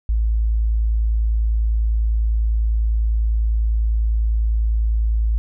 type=tone; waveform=sine; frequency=55 Hz; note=A1; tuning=in tune; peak=-15 dBFS; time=0.09-5.38 s; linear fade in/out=0 ms; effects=none